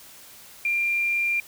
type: tone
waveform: sine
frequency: 2385 Hz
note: D7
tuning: 26 cents sharp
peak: -21 dBFS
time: 0.65-1.4 s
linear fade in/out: 2 ms
effects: white hiss -47 dBFS RMS until 1.47 s